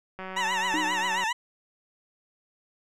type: click train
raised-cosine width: 0.5 ms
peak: -23 dBFS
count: 198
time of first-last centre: 0.19-1.238 s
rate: 188 Hz
type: tone with vibrato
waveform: 20% pulse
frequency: 932.3 Hz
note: A#5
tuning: in tune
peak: -20 dBFS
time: 0.36-1.33 s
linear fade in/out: 10 ms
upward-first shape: triangle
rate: 7.5 Hz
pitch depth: 140 cents each way
type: tone with exponential decay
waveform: triangle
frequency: 310 Hz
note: D#4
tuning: 6 cents flat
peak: -24 dBFS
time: 0.74-1.3 s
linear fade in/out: 0 ms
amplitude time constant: 120 ms
effects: low-pass 7000 Hz 12 dB/octave